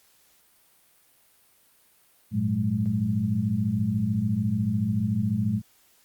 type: tone cluster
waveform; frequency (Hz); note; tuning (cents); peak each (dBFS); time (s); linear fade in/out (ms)
sine; 101.1 / 115 / 184.1 / 210.7; G#2 / A#2 / F#3 / G#3; -46 / -23 / -8 / +25; -30 / -27 / -31 / -26; 2.31-5.62; 50
effects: white hiss -61 dBFS RMS until 6.04 s + Opus 48 kbps